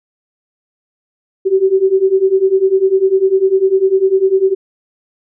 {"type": "beating tone pair", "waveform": "sine", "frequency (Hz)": [377.1, 387.1], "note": ["F#4", "G4"], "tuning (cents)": [33, -22], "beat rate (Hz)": 10, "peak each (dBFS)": [-13, -11], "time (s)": [1.45, 4.55], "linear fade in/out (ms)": 20, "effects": []}